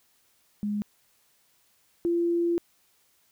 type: tone pair in turn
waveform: sine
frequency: 207.2 / 342.2 Hz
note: G#3 / F4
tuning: -4 / -35 cents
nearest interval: major sixth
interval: 869 cents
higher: second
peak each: -26 / -22 dBFS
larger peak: second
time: 0.63-0.82 / 2.05-2.58 s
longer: second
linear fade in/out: 0 ms
effects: white hiss -66 dBFS RMS until 3.31 s